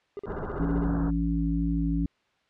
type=tone bursts; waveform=triangle; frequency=404.5 Hz; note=G#4; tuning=46 cents flat; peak=-30 dBFS; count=11; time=0.17-0.842 s; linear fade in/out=0 ms; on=22 ms; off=43 ms
type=low-pass noise; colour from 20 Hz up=pink; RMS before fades=-35 dBFS; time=0.26-1.11 s; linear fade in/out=20 ms; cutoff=1600 Hz; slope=96 dB/octave
type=harmonic tone; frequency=56.4 Hz; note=A1; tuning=44 cents sharp; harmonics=1 / 3 / 5; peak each=-28 / -28 / -28 dBFS; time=0.6-2.06 s; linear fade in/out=0 ms
effects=white hiss -68 dBFS RMS until 2.49 s + low-pass 3000 Hz 12 dB/octave